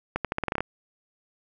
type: accelerating click train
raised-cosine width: 0.5 ms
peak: -11 dBFS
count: 10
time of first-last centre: 0.16-0.606 s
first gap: 87 ms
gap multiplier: 0.85
effects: none